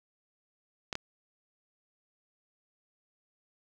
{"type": "clicks", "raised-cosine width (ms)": 0.2, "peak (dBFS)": -16, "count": 2, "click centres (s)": [0.928, 0.954], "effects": []}